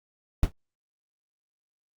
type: noise with exponential decay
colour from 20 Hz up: brown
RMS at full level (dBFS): -17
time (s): 0.43-0.52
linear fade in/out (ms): 2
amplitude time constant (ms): 19
effects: Opus 48 kbps